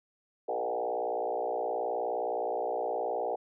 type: tone with frequency modulation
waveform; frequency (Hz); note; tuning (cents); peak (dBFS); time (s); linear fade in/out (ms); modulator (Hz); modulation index
sine; 606; D#5; -46; -29; 0.48-3.36; 10; 59.2; 3.5
effects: none